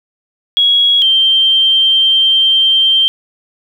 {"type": "tone pair in turn", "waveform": "sine", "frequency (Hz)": [3322, 3145], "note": ["G#7", "G7"], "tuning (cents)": [0, 5], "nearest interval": "minor second", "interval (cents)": 95, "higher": "first", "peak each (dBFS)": -7, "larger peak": "neither", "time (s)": [[0.57, 1.02], [1.02, 3.08]], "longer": "second", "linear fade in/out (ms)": 0, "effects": ["7-bit"]}